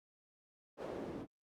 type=noise with band-pass filter sweep; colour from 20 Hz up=pink; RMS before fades=-44 dBFS; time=0.77-1.27 s; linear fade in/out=50 ms; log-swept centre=540 to 270 Hz; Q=1.8; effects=Opus 48 kbps